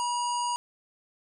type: harmonic tone with a mistuned harmonic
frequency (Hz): 956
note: A#5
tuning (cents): +43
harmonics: 1 / 3 / 5 / 7 / 9 / 10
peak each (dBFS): -27 / -39 / -40 / -39 / -41 / -48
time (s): 0-0.56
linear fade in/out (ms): 0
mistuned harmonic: 1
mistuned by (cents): +19
effects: none